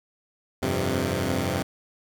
10% pulse chord, F suspended second, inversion none, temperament equal with one note detuned, 86.3 / 98 / 130.81 Hz, F2 / G2 / C3, -20 / 0 / 0 cents, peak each -20 dBFS, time 0.62-1.63 s, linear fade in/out 10 ms, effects none

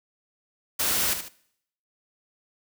white noise with echo, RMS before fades -25 dBFS, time 0.79-1.14 s, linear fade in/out 10 ms, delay 74 ms, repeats 2, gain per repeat -8 dB, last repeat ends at 1.288 s, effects noise-tail reverb RT60 0.7 s tail -21 dB re dry

